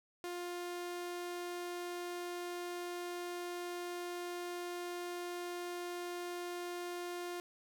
sawtooth tone, 352.1 Hz, F4, 14 cents sharp, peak -36 dBFS, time 0.24-7.4 s, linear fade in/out 0 ms, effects none

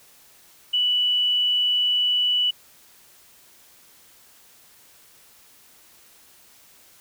sine tone, 2960 Hz, F#7, in tune, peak -18 dBFS, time 0.73-2.51 s, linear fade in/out 10 ms, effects white hiss -53 dBFS RMS until 7 s

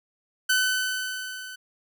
sawtooth tone with level ramp, 1512 Hz, F#6, 37 cents sharp, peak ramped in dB -15 to -34 dBFS, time 0.49-1.56 s, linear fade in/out 10 ms, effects none

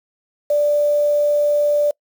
sine tone with quantisation, 587.3 Hz, D5, in tune, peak -13 dBFS, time 0.5-1.91 s, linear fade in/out 5 ms, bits 6, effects noise-tail reverb RT60 0.1 s tail -26 dB re dry

